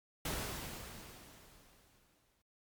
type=noise with exponential decay; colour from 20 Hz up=pink; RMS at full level=-37 dBFS; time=0.25-2.42 s; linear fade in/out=5 ms; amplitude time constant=470 ms; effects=MP3 96 kbps